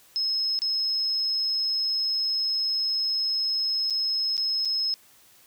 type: tone with dropouts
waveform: sine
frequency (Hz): 5170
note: E8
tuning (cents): -34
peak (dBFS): -23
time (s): 0.16-4.94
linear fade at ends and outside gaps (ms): 0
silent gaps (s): 0.59-0.619 / 3.9-3.906 / 4.368-4.378 / 4.65-4.655
effects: white hiss -56 dBFS RMS until 5.46 s